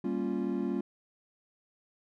triangle chord, G half-diminished seventh, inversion none, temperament equal, 196 / 233.1 / 277.2 / 349.2 Hz, G3 / Bb3 / Db4 / F4, 0 / 0 / 0 / 0 cents, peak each -33 dBFS, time 0.04-0.81 s, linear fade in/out 5 ms, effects none

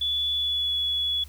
sine tone with pitch glide, 3437 to 3392 Hz, A7 to G#7, -41 to +36 cents, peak -23 dBFS, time 0.01-1.24 s, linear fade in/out 5 ms, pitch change -23 cents, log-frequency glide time 0.34-0.77 s, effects added 72 Hz sine -42 dBFS peak until 1.28 s + white hiss -54 dBFS RMS until 1.28 s

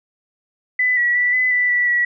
sine tone with pitch steps, 2000 / 1932 / 1965 / 2011 / 1979 / 1958 / 1935 Hz, B6 / B6 / B6 / B6 / B6 / B6 / B6, +21 / -39 / -9 / +31 / +3 / -15 / -36 cents, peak -14 dBFS, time 0.79-2.05 s, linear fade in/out 5 ms, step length 180 ms, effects none

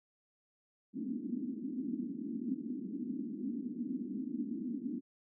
pink band-pass noise, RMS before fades -39 dBFS, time 0.93-5.01 s, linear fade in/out 50 ms, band 220 to 290 Hz, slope 48 dB/octave, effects none

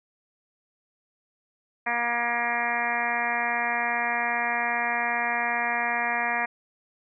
harmonic tone, 237.5 Hz, A#3, 33 cents sharp, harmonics 1 / 2 / 3 / 4 / 5 / 6 / 7 / 8 / 9 / 10, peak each -40 / -41 / -30 / -32 / -35 / -41 / -31 / -30 / -33 / -34 dBFS, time 1.86-6.46 s, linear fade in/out 10 ms, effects none

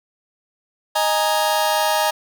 sawtooth chord, D# suspended fourth, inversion none, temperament just, 622.3 / 829.7 / 933.4 Hz, D#5 / G#5 / A#5, 0 / -2 / +2 cents, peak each -17 dBFS, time 0.95-2.11 s, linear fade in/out 10 ms, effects none

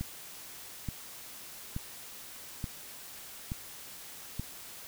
click train, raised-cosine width 5 ms, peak -22 dBFS, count 6, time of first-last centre 0.01-4.396 s, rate 1.14 Hz, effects white hiss -47 dBFS RMS until 4.87 s

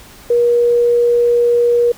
sine tone, 477.5 Hz, A#4, 42 cents sharp, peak -9 dBFS, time 0.3-1.92 s, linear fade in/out 5 ms, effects pink hiss -40 dBFS RMS until 1.97 s

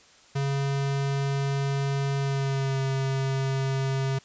square tone with pitch glide, 138.59 to 134.64 Hz, C#3 to C3, 0 to +50 cents, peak -25 dBFS, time 0.35-4.19 s, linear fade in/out 10 ms, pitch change -50 cents, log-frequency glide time 2.18-2.81 s, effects white hiss -55 dBFS RMS until 4.24 s + resampled to 16000 Hz

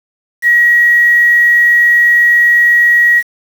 sine tone with quantisation, 1906 Hz, A#6, 38 cents sharp, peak -5 dBFS, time 0.42-3.23 s, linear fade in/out 50 ms, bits 5, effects none

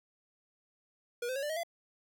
square tone with pitch steps, 480 / 514.5 / 551.4 / 590.9 / 633.4 / 678.8 Hz, B4 / C5 / C#5 / D5 / D#5 / F5, -49 / -29 / -9 / +10 / +31 / -49 cents, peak -34 dBFS, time 1.22-1.634 s, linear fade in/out 5 ms, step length 69 ms, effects none

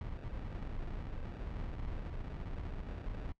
brown noise with sample-and-hold, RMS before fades -41 dBFS, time 0.01-3.32 s, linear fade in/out 2 ms, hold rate 1050 Hz, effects noise-tail reverb RT60 0.1 s tail -20 dB re dry + low-pass 3000 Hz 12 dB/octave

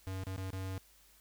square tone with dropouts, 94.8 Hz, F#2, 43 cents sharp, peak -38 dBFS, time 0.07-0.78 s, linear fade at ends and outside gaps 0 ms, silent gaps 0.237-0.268 / 0.363-0.379 / 0.504-0.531 s, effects added 50 Hz sine -68 dBFS peak until 1.2 s + white hiss -64 dBFS RMS until 1.2 s

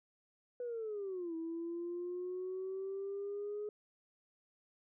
sine linear two-way sweep, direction down then up, 495 to 325 to 420.4 Hz, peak -37 dBFS, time 0.6-3.69 s, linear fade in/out 2 ms, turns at 1.35 s, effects tanh soft clip ceiling -34 dBFS

